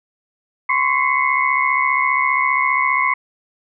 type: tone cluster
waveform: sine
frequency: 1030 / 1105 / 2046 / 2181 Hz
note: C6 / C#6 / C7 / C#7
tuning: -28 / -6 / -39 / -29 cents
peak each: -20 dBFS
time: 0.69-3.14 s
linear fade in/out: 5 ms
effects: none